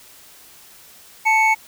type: tone pair together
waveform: triangle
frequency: 879.8 / 2217 Hz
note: A5 / C#7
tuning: 0 / 0 cents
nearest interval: octave + major third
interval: 1600 cents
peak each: -14 dBFS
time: 1.25-1.55 s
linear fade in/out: 20 ms
effects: white hiss -46 dBFS RMS until 1.67 s